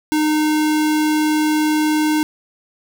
square tone, 306.4 Hz, D#4, 27 cents flat, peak -15 dBFS, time 0.12-2.23 s, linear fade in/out 0 ms, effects none

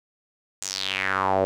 sawtooth tone with band-pass filter sweep, 95.8 Hz, G2, 39 cents flat, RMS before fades -25 dBFS, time 0.62-1.45 s, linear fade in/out 0 ms, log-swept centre 7500 to 530 Hz, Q 4, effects none

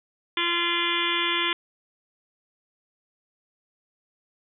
harmonic tone with a mistuned harmonic, 343.8 Hz, F4, 27 cents flat, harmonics 1 / 3 / 4 / 5 / 6 / 7 / 8 / 9 / 10, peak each -32 / -30 / -34 / -33 / -30 / -31 / -33 / -31 / -29 dBFS, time 0.37-1.53 s, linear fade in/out 2 ms, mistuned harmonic 8, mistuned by +55 cents, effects none

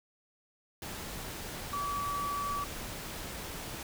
sine tone in noise, 1146 Hz, D6, 43 cents flat, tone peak -32 dBFS, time 1.73-2.64 s, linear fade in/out 2 ms, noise pink, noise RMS -41 dBFS, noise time 0.82-3.83 s, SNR +6 dB, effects none

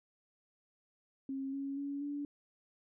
sine tone with pitch steps, 270.1 / 275.9 / 281.9 / 288 Hz, C#4 / C#4 / C#4 / D4, -45 / -8 / +29 / -34 cents, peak -36 dBFS, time 1.29-2.25 s, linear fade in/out 2 ms, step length 240 ms, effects none

